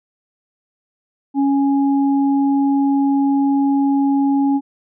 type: tone pair together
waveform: sine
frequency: 277.2 / 830.6 Hz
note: C#4 / G#5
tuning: 0 / 0 cents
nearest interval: octave + perfect fifth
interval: 1900 cents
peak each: -13 / -24 dBFS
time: 1.34-4.61 s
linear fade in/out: 50 ms
effects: none